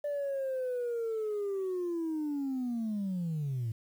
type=linear sweep; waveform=sine; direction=down; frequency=587.3 to 108.6 Hz; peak=-29 dBFS; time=0.04-3.72 s; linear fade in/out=5 ms; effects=tanh soft clip ceiling -29 dBFS + 10-bit